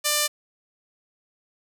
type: tone with band-pass filter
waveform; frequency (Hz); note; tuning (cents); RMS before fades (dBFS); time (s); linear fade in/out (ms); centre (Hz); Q
sawtooth; 594; D5; +20; -23; 0.04-0.28; 20; 8100; 0.66
effects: none